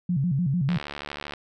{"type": "tone with vibrato", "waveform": "sine", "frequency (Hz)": 155.56, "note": "D#3", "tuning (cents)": 0, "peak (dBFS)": -21, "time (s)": [0.09, 0.78], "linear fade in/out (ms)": 5, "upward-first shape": "square", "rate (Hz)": 6.7, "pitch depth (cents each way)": 230}
{"type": "click train", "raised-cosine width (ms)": 0.3, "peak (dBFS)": -17, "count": 48, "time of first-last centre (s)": [0.69, 1.336], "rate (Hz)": 72.7}
{"effects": []}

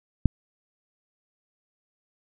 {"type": "click", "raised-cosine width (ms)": 5, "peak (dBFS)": -5, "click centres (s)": 0.257, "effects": []}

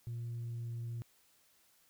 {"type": "tone with pitch glide", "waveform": "sine", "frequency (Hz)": [118, 117.25], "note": ["A#2", "A#2"], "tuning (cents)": [22, 11], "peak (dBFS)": -36, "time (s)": [0.07, 1.02], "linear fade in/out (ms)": 0, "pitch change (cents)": -11, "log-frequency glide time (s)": [0.27, 0.73], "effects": ["tanh soft clip ceiling -36 dBFS", "white hiss -69 dBFS RMS until 1.89 s"]}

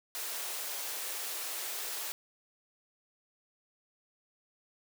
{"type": "high-pass noise", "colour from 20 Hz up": "white", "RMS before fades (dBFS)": -38, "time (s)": [0.15, 2.12], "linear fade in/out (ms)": 0, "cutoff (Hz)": 370, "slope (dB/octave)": 24, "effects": []}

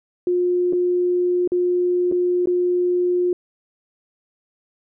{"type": "tone with dropouts", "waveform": "sine", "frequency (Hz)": 356.8, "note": "F4", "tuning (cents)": 37, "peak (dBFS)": -16, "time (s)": [0.27, 3.33], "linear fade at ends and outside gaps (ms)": 2, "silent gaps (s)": [[0.726, 0.732], [1.476, 1.519], [2.115, 2.122], [2.458, 2.472]], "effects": []}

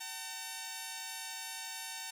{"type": "tone pair together", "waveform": "5% pulse", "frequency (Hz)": [761, 903], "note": ["F#5", "A5"], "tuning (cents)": [48, 45], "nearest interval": "minor third", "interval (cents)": 297, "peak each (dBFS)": [-34, -30], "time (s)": [0, 2.11], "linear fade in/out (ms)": 10, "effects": []}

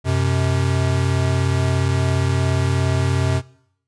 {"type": "tone pair together", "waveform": "square", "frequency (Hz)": [91.58, 128.7], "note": ["F#2", "C3"], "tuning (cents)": [-17, -28], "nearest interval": "tritone", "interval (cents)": 589, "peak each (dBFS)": -20, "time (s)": [0.04, 3.42], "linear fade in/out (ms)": 50, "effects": ["noise-tail reverb RT60 0.7 s tail -21 dB re dry", "resampled to 22050 Hz"]}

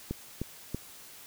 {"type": "clicks", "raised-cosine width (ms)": 3, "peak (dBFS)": -19, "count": 3, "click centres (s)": [0.11, 0.416, 0.746], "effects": ["white hiss -50 dBFS RMS until 1.26 s"]}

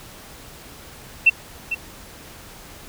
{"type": "tone with echo", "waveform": "sine", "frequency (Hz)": 2693, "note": "E7", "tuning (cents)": 36, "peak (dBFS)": -8, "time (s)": [1.26, 1.3], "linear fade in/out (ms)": 10, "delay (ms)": 450, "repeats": 1, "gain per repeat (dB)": -12, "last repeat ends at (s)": 1.75, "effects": ["pink hiss -42 dBFS RMS until 2.88 s"]}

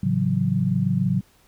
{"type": "chord", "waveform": "sine", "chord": "F# minor seventh", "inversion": "first", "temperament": "equal", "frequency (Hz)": [110, 138.59, 164.81, 185], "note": ["A2", "C#3", "E3", "F#3"], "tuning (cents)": [0, 0, 0, 0], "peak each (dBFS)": [-26, -24, -27, -22], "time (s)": [0.03, 1.21], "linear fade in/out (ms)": 5, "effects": ["pink hiss -58 dBFS RMS until 1.47 s"]}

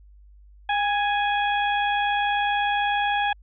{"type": "harmonic tone with a mistuned harmonic", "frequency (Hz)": 833, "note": "G#5", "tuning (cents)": 5, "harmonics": [1, 2, 3, 4], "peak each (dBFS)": [-22, -27, -31, -32], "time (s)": [0.69, 3.33], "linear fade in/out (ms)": 5, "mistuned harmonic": 1, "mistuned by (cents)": -37, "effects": ["added 50 Hz sine -47 dBFS peak until 3.42 s"]}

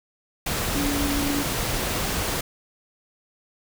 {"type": "tone in noise", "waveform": "sine", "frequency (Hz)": 285.1, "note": "C#4", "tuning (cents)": 49, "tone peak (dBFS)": -25, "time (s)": [0.75, 1.43], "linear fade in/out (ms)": 5, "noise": "pink", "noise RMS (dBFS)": -26, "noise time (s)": [0.46, 2.41], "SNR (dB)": -2, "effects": []}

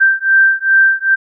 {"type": "beating tone pair", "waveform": "sine", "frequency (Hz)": [1567, 1569.5], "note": ["G6", "G6"], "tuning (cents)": [-1, 2], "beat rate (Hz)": 2.5, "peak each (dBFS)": -11, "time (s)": [0, 1.16], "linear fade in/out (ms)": 20, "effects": []}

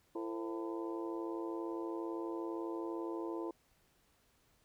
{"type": "harmonic tone with a mistuned harmonic", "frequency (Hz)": 112.3, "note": "A2", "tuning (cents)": 36, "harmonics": [3, 4, 5, 6, 7, 8, 9], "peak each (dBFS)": [-39, -45, -48, -54, -57, -50, -50], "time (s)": [0.15, 3.51], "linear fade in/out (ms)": 5, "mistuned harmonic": 5, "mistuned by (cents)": -110, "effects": ["pink hiss -72 dBFS RMS until 4.64 s"]}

